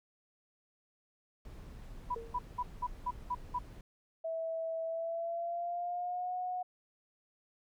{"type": "noise", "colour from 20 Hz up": "brown", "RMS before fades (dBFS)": -48, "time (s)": [1.45, 3.81], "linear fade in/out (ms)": 2}
{"type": "tone bursts", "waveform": "sine", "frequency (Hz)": 986, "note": "B5", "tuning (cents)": -3, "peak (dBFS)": -31, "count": 7, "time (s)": [2.1, 3.59], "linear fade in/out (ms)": 10, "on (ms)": 50, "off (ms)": 190}
{"type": "tone with exponential decay", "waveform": "sine", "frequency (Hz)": 459.8, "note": "A#4", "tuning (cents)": -24, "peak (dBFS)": -37, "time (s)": [2.16, 2.48], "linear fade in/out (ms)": 2, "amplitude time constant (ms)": 69}
{"type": "tone with pitch glide", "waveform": "sine", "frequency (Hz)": [653, 728.7], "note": ["E5", "F#5"], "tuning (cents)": [-17, -27], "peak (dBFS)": -34, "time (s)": [4.24, 6.63], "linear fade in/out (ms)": 10, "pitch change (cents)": 190, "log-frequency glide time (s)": [4.84, 6.34]}
{"effects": []}